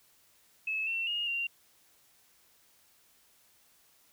sine tone with pitch steps, 2597 / 2702 / 2853 / 2768 Hz, E7 / E7 / F7 / F7, -26 / +42 / +36 / -16 cents, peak -30 dBFS, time 0.67-1.47 s, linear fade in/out 5 ms, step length 200 ms, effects white hiss -65 dBFS RMS until 4.12 s

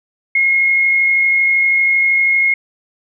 sine tone with amplitude modulation, 2156 Hz, C#7, 49 cents flat, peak -9 dBFS, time 0.35-2.54 s, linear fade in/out 5 ms, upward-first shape sine, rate 52.7 Hz, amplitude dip 25%, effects none

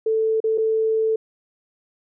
sine tone with dropouts, 441.9 Hz, A4, 7 cents sharp, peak -17 dBFS, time 0.06-1.16 s, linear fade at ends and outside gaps 5 ms, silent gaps 0.403-0.44 / 0.577-0.581 s, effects none

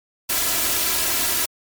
white noise with comb filter, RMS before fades -21 dBFS, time 0.29-1.46 s, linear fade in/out 10 ms, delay 3 ms, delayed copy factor +0.55, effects MP3 96 kbps

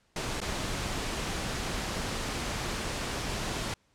pink noise with dropouts, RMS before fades -33 dBFS, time 0.16-3.74 s, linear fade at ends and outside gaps 2 ms, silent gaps 0.403-0.415 s, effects pink hiss -69 dBFS RMS until 3.94 s + low-pass 8000 Hz 12 dB/octave

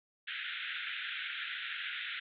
pink band-pass noise, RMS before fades -40 dBFS, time 0.27-2.2 s, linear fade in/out 10 ms, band 1400 to 3700 Hz, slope 96 dB/octave, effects none

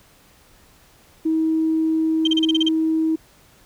sine tone, 319.5 Hz, D#4, 46 cents sharp, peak -16 dBFS, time 1.25-3.16 s, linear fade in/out 10 ms
sine tone bursts, 3136 Hz, G7, in tune, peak -15 dBFS, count 8, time 2.25-2.688 s, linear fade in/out 5 ms, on 25 ms, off 34 ms
effects tanh soft clip ceiling -10 dBFS + pink hiss -53 dBFS RMS until 3.65 s

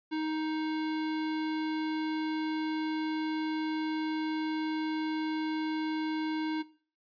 square tone, 312.8 Hz, D#4, 9 cents sharp, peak -31 dBFS, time 0.11-6.63 s, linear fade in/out 20 ms, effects noise-tail reverb RT60 0.4 s tail -17 dB re dry + resampled to 11025 Hz

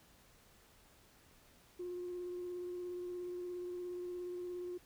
sine tone with vibrato, 356.5 Hz, F4, 36 cents sharp, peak -39 dBFS, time 1.79-4.78 s, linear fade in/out 10 ms, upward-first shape triangle, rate 17 Hz, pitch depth 18 cents each way, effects tanh soft clip ceiling -36 dBFS + pink hiss -65 dBFS RMS until 4.85 s

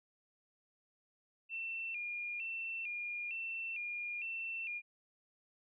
sine tone with vibrato, 2550 Hz, D#7, 42 cents sharp, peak -38 dBFS, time 1.49-4.82 s, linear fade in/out 50 ms, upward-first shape square, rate 1.1 Hz, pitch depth 91 cents each way, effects none

